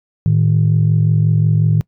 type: tone pair together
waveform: sine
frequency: 110 / 155.56 Hz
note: A2 / D#3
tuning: 0 / 0 cents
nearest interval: tritone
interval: 600 cents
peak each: -12 dBFS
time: 0.26-1.81 s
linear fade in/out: 0 ms
effects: noise-tail reverb RT60 0.1 s tail -24 dB re dry + tanh soft clip ceiling -4 dBFS

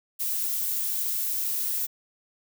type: noise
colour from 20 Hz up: violet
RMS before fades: -28 dBFS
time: 0.19-1.87 s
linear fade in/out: 20 ms
effects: none

